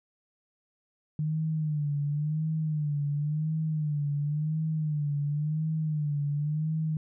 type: tone with vibrato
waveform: sine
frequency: 151.1 Hz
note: D3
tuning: 50 cents sharp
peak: -26 dBFS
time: 1.19-6.97 s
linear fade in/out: 2 ms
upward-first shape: sine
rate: 0.94 Hz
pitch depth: 81 cents each way
effects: none